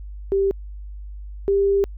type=tone pair in turn; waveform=sine; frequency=392 / 396.8 Hz; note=G4 / G4; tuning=0 / +21 cents; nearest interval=unison; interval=21 cents; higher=second; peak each=-16 / -15 dBFS; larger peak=second; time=0.32-0.51 / 1.48-1.84 s; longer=second; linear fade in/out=0 ms; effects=added 50 Hz sine -32 dBFS peak until 1.97 s